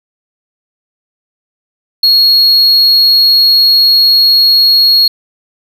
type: tone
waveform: triangle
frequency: 4309 Hz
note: C#8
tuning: 50 cents flat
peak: -3 dBFS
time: 2.03-5.08 s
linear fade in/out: 5 ms
effects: none